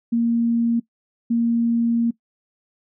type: tone bursts at uneven times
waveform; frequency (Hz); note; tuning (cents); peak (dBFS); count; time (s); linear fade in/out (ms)
sine; 233.1; A#3; 0; -16; 2; 0.12-0.8 / 1.3-2.11; 10
effects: noise-tail reverb RT60 0.1 s tail -20 dB re dry